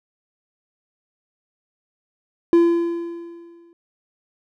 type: tone with exponential decay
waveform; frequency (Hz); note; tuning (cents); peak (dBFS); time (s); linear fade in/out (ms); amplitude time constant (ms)
triangle; 340; F4; -46; -7; 2.53-3.73; 1; 260
effects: none